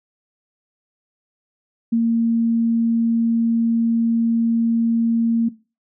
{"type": "tone", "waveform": "sine", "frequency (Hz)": 230, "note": "A#3", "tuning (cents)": -23, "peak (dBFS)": -14, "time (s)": [1.92, 5.49], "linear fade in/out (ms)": 10, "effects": ["noise-tail reverb RT60 0.3 s tail -18 dB re dry"]}